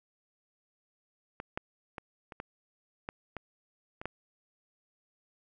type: clicks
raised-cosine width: 0.5 ms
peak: -23 / -18 / -24 / -29 / -23 / -21 / -23 / -26 / -19 dBFS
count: 9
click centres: 1.401 / 1.575 / 1.982 / 2.322 / 2.401 / 3.089 / 3.367 / 4.015 / 4.056 s
effects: none